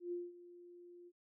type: tone with ADSR envelope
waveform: sine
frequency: 350.7 Hz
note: F4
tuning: 7 cents sharp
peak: -37 dBFS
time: 0-1.12 s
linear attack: 120 ms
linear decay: 200 ms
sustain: -17 dB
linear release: 46 ms
effects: none